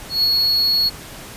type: tone with ADSR envelope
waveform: triangle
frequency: 4348 Hz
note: C#8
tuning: 34 cents flat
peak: -11 dBFS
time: 0.09-0.9 s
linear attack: 150 ms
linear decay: 4 ms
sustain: -2 dB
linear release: 22 ms
effects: pink hiss -36 dBFS RMS until 1.36 s + resampled to 32000 Hz